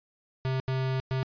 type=tone bursts at uneven times; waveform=square; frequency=131.3 Hz; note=C3; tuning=6 cents sharp; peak=-27 dBFS; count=3; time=0.45-0.6 / 0.68-1 / 1.11-1.23 s; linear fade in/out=0 ms; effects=resampled to 11025 Hz